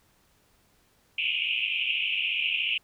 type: band-pass noise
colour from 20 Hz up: white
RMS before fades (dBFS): -28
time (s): 1.18-2.78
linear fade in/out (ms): 5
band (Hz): 2400 to 3000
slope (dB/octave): 96
effects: pink hiss -65 dBFS RMS until 2.83 s